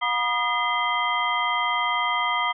sine tone cluster, 719 / 965 / 1226 / 2045 / 3181 Hz, F#5 / B5 / D#6 / C7 / G7, -50 / -40 / -26 / -40 / +25 cents, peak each -31 / -26 / -26 / -27 / -30 dBFS, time 0.01-2.53 s, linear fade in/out 20 ms, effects none

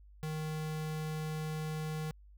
square tone, 155.56 Hz, D#3, in tune, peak -36 dBFS, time 0.23-2.11 s, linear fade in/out 0 ms, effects added 50 Hz sine -54 dBFS peak until 2.37 s

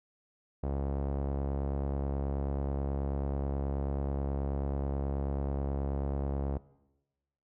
sawtooth tone with low-pass filter, 69.3 Hz, C#2, in tune, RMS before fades -33 dBFS, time 0.63-6.58 s, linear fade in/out 5 ms, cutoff 690 Hz, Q 1.4, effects noise-tail reverb RT60 1.0 s tail -19 dB re dry

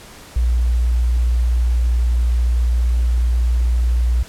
sine tone, 59.8 Hz, A#1, 45 cents sharp, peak -13 dBFS, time 0.36-4.23 s, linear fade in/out 5 ms, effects pink hiss -40 dBFS RMS until 4.28 s + low-pass 12000 Hz 12 dB/octave

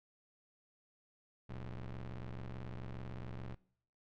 30% pulse ring-modulated tone, 64.9 Hz, C2, 13 cents flat, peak -37 dBFS, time 1.49-3.55 s, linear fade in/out 10 ms, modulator 55.9 Hz, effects noise-tail reverb RT60 0.6 s tail -22 dB re dry + low-pass 3000 Hz 12 dB/octave

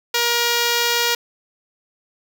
5% pulse tone, 474.1 Hz, A#4, 29 cents sharp, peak -5 dBFS, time 0.14-1.15 s, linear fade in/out 5 ms, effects none

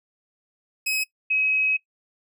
sawtooth / sine tone pair in turn, 2548 / 2548 Hz, D#7 / D#7, +41 / +41 cents, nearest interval unison, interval 0 cents, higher neither, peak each -19 dBFS, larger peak neither, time 0.86-1.04 / 1.3-1.77 s, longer second, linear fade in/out 10 ms, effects noise-tail reverb RT60 0.1 s tail -19 dB re dry

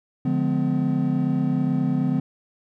triangle chord, D diminished seventh, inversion none, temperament just, 146.83 / 176.2 / 211.4 / 253.7 Hz, D3 / F3 / Ab3 / Cb4, 0 / +16 / +31 / +47 cents, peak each -23 / -24 / -27 / -21 dBFS, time 0.25-2.2 s, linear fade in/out 5 ms, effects none

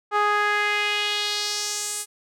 sawtooth tone with band-pass filter sweep, 415.3 Hz, G#4, in tune, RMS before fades -24 dBFS, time 0.11-2.06 s, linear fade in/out 50 ms, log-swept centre 1100 to 9200 Hz, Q 2.2, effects none

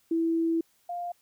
sine tone pair in turn, 329.6 / 700.8 Hz, E4 / F5, 0 / +6 cents, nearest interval octave + minor second, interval 1306 cents, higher second, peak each -23 / -31 dBFS, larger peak first, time 0.11-0.61 / 0.89-1.12 s, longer first, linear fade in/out 5 ms, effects white hiss -67 dBFS RMS until 1.21 s

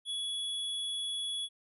square tone, 3380 Hz, G#7, 30 cents sharp, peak -34 dBFS, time 0.05-1.49 s, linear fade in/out 50 ms, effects resampled to 32000 Hz

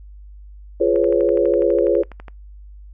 sine chord, C# dominant seventh, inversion first, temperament just, 346.5 / 415.8 / 498.9 / 554.4 Hz, E#4 / G#4 / B4 / C#5, -14 / +2 / +17 / 0 cents, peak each -19 dBFS, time 0.8-2.03 s, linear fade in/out 10 ms
click train, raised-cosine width 0.5 ms, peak -22 dBFS, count 17, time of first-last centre 0.96-2.282 s, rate 12.1 Hz
effects noise-tail reverb RT60 0.2 s tail -25 dB re dry + added 50 Hz sine -37 dBFS peak until 2.93 s

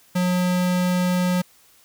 square tone, 180.4 Hz, F#3, 44 cents flat, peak -19 dBFS, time 0.15-1.42 s, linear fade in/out 10 ms, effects white hiss -55 dBFS RMS until 1.84 s

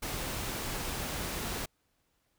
pink noise, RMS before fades -36 dBFS, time 0.02-1.66 s, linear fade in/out 10 ms, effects pink hiss -75 dBFS RMS until 2.38 s

